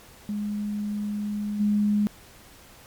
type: tone with level steps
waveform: sine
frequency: 207.7 Hz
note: G#3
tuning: in tune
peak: -26 / -19 dBFS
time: 0.29-2.07 s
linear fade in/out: 0 ms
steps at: 1.59 s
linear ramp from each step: 20 ms
effects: pink hiss -50 dBFS RMS until 2.86 s + MP3 96 kbps